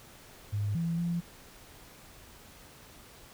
sine tone with pitch steps, 103 / 167.4 / 171.5 Hz, G#2 / E3 / F3, -14 / +27 / -31 cents, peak -28 dBFS, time 0.52-1.21 s, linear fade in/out 20 ms, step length 230 ms, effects pink hiss -53 dBFS RMS until 3.33 s

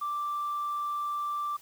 sine tone, 1174.7 Hz, D6, in tune, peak -28 dBFS, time 0.01-1.57 s, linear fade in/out 10 ms, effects tanh soft clip ceiling -26 dBFS + white hiss -56 dBFS RMS until 1.61 s

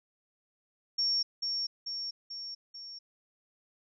sine tone with echo, 5500 Hz, F8, 27 cents flat, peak -26 dBFS, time 0.98-1.23 s, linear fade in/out 10 ms, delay 440 ms, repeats 4, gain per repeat -4 dB, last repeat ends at 2.99 s, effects none

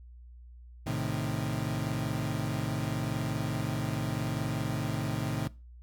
30% pulse chord, A diminished, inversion none, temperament equal, 110 / 130.81 / 155.56 Hz, A2 / C3 / Eb3, 0 / 0 / 0 cents, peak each -32 dBFS, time 0.86-5.48 s, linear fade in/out 10 ms, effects noise-tail reverb RT60 0.3 s tail -21 dB re dry + added 60 Hz sine -47 dBFS peak until 5.82 s

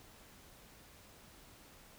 silence, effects pink hiss -59 dBFS RMS until 1.98 s

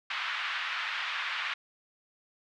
pink band-pass noise, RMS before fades -34 dBFS, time 0.1-1.54 s, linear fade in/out 5 ms, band 1200 to 3400 Hz, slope 24 dB/octave, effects none

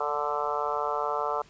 harmonic tone with a mistuned harmonic, 146.83 Hz, D3, in tune, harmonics 3 / 4 / 5 / 6 / 7 / 8 / 9, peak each -34 / -34 / -34 / -34 / -34 / -34 / -34 dBFS, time 0-1.42 s, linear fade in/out 5 ms, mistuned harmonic 3, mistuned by +19 cents, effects pink hiss -56 dBFS RMS until 1.49 s + resampled to 16000 Hz

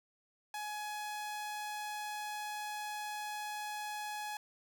sawtooth tone, 841 Hz, G#5, 22 cents sharp, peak -35 dBFS, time 0.54-4.37 s, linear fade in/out 2 ms, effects none

